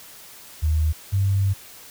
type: tone pair in turn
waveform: sine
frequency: 77.78 / 98 Hz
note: D#2 / G2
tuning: 0 / 0 cents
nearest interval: major third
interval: 400 cents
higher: second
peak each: -17 dBFS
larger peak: neither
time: 0.62-0.93 / 1.12-1.54 s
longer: second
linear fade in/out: 20 ms
effects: white hiss -44 dBFS RMS until 1.9 s